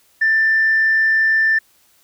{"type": "tone", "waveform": "sine", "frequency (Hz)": 1777, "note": "A6", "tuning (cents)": 17, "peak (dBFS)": -11, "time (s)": [0.21, 1.59], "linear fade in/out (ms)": 10, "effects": ["tanh soft clip ceiling -8 dBFS", "white hiss -56 dBFS RMS until 2.03 s"]}